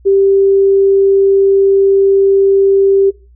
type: tone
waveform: sine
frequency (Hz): 392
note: G4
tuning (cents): 0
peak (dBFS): -6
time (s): 0.05-3.11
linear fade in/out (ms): 20
effects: noise-tail reverb RT60 0.3 s tail -20 dB re dry + added 60 Hz sine -40 dBFS peak until 3.35 s